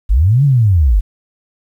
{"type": "linear two-way sweep", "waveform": "sine", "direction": "up then down", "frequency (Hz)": [41.2, 146.83, 41.2], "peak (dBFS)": -7, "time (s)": [0.09, 1.01], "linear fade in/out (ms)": 20, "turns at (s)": 0.44, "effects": ["8-bit"]}